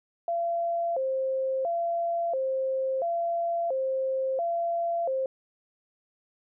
sine tone with vibrato, 600 Hz, D5, 37 cents sharp, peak -25 dBFS, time 0.28-5.26 s, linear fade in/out 2 ms, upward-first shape square, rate 0.73 Hz, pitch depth 220 cents each way, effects none

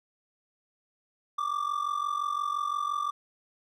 triangle ring-modulated tone, 1174.7 Hz, D6, in tune, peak -23 dBFS, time 1.38-3.11 s, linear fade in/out 5 ms, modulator 22.9 Hz, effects none

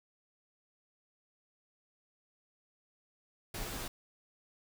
pink noise with comb filter, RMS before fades -40 dBFS, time 3.54-3.88 s, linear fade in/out 5 ms, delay 13 ms, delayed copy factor -0.8, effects none

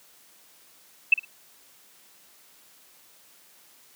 sine tone with echo, 2637 Hz, E7, in tune, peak -11 dBFS, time 1.12-1.14 s, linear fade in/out 5 ms, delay 55 ms, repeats 2, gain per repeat -15 dB, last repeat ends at 1.25 s, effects white hiss -56 dBFS RMS until 3.95 s + high-pass 150 Hz 12 dB/octave

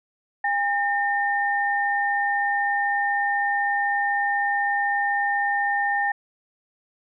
sine tone pair together, 808.9 / 1816 Hz, G#5 / A#6, -46 / -46 cents, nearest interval octave + major second, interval 1400 cents, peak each -23 / -23 dBFS, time 0.44-6.12 s, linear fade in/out 5 ms, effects none

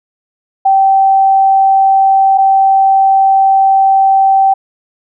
sine tone pair in turn, 776 / 776 Hz, G5 / G5, -18 / -18 cents, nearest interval unison, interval 0 cents, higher neither, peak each -5 dBFS, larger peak neither, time 0.65-2.38 / 2.38-4.54 s, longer second, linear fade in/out 10 ms, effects none

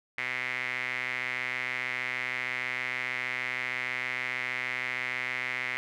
sawtooth tone with band-pass filter, 126.4 Hz, B2, 41 cents sharp, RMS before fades -33 dBFS, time 0.18-5.77 s, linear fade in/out 0 ms, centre 2100 Hz, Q 6.8, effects none

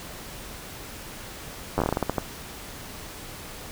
slowing click train, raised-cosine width 1 ms, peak -9 dBFS, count 12, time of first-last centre 1.78-2.182 s, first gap 10 ms, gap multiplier 1.24, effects pink hiss -40 dBFS RMS until 3.71 s

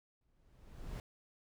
brown noise with exponential growth, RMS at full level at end -39 dBFS, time 0.21-1 s, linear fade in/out 1 ms, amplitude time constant 170 ms, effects none

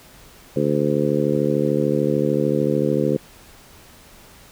harmonic tone, 73.42 Hz, D2, in tune, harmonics 2 / 3 / 4 / 5 / 6 / 7, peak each -24 / -24 / -24 / -24 / -24 / -24 dBFS, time 0.56-3.17 s, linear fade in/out 5 ms, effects pink hiss -47 dBFS RMS until 4.51 s

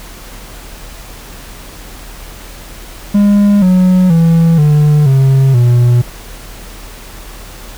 triangle tone with pitch steps, 203.8 / 183.67 / 165.54 / 149.19 / 134.46 / 121.18 Hz, G#3 / F#3 / E3 / D3 / C3 / B2, -32 / -12 / +8 / +28 / +48 / -32 cents, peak -3 dBFS, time 3.14-6.02 s, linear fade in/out 10 ms, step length 480 ms, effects added 40 Hz sine -31 dBFS peak until 7.77 s + pink hiss -33 dBFS RMS until 7.77 s

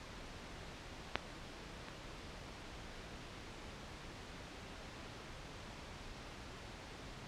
clicks, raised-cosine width 0.3 ms, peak -15 / -30 dBFS, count 2, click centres 1.156 / 1.885 s, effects pink hiss -50 dBFS RMS until 7.27 s + low-pass 5000 Hz 12 dB/octave

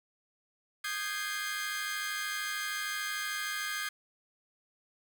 sawtooth chord, Ab major seventh, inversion second, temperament equal with one note detuned, 1231.6 / 1568 / 1661.2 / 2093 Hz, Eb6 / G6 / Ab6 / C7, -18 / 0 / 0 / 0 cents, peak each -37 / -35 / -35 / -36 dBFS, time 0.84-3.89 s, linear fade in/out 5 ms, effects none

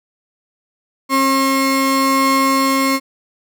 35% pulse tone pair together, 269.3 / 1078 Hz, C#4 / C#6, -50 / -49 cents, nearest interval 2 octaves, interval 2401 cents, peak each -14 dBFS, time 1.09-3 s, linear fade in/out 50 ms, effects none

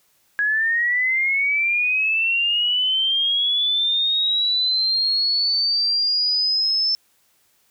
sine linear sweep, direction up, 1657 to 5300 Hz, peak -17 dBFS, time 0.39-6.95 s, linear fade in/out 0 ms, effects white hiss -62 dBFS RMS until 7.7 s

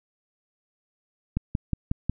click train, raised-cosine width 5 ms, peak -12 dBFS, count 5, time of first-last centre 1.37-2.096 s, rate 5.51 Hz, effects none

